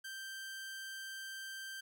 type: tone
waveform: sawtooth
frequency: 1568 Hz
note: G6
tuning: in tune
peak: -40 dBFS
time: 0.04-1.81 s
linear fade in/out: 10 ms
effects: none